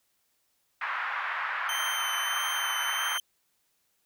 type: band-pass noise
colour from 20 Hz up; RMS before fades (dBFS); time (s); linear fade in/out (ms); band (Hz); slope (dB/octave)
white; -32; 0.81-3.18; 5; 1000 to 1800; 24
type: tone with vibrato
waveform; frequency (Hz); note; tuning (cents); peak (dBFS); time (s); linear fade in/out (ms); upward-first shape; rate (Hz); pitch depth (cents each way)
sawtooth; 3091; G7; -25; -28; 1.69-3.2; 2; sine; 1.6; 20
effects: white hiss -73 dBFS RMS until 4.05 s